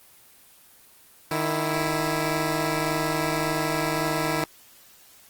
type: tone pair together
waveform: 10% pulse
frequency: 154.13 / 330 Hz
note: D#3 / E4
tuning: -16 / +2 cents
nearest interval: octave + minor second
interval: 1318 cents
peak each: -18 dBFS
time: 1.31-4.44 s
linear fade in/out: 2 ms
effects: white hiss -53 dBFS RMS until 5.29 s + Opus 24 kbps